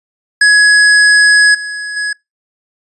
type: tone with level steps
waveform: square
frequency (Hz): 1678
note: G#6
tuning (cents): +17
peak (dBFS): -5 / -20 / -15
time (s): 0.41-2.13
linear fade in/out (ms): 5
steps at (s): 1.54 / 1.96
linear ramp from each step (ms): 10
effects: noise-tail reverb RT60 0.2 s tail -26 dB re dry + resampled to 24000 Hz